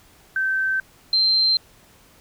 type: tone pair in turn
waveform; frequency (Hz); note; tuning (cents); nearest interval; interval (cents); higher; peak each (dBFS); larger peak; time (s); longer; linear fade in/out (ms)
sine; 1548 / 4133; G6 / C8; -22 / -22; octave + perfect fourth; 1700; second; -19 / -15; second; 0.36-0.8 / 1.13-1.57; neither; 2
effects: pink hiss -53 dBFS RMS until 2.2 s